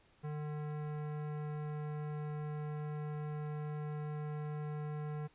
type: tone with hard clipping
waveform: sine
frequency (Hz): 150.2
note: D3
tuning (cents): +39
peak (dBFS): -40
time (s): 0.23-5.28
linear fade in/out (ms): 20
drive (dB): 17
effects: pink hiss -68 dBFS RMS until 5.34 s + resampled to 8000 Hz